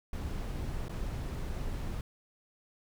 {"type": "noise with dropouts", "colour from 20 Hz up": "brown", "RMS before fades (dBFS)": -36, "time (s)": [0.13, 2.01], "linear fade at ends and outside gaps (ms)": 2, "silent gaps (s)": [0.884, 0.894], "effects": []}